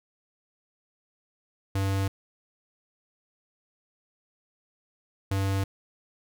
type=tone pair in turn; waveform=square; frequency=97.4 / 97.4 Hz; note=G2 / G2; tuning=-11 / -11 cents; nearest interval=unison; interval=0 cents; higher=neither; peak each=-25 dBFS; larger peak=neither; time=1.75-2.08 / 5.31-5.64 s; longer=neither; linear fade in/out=5 ms; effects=none